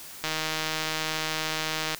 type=click train; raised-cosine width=0.2 ms; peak=-11 dBFS; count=269; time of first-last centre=0.24-1.947 s; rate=157 Hz; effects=white hiss -43 dBFS RMS until 1.99 s